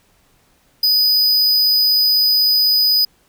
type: tone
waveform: square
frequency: 4978 Hz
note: D#8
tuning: in tune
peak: -12 dBFS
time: 0.83-3.05 s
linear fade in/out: 5 ms
effects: pink hiss -57 dBFS RMS until 3.28 s